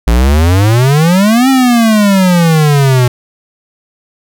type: exponential two-way sweep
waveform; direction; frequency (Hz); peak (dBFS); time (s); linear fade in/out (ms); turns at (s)
square; up then down; 54.5 to 270.2 to 121.5; -6; 0.07-3.08; 5; 1.49
effects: none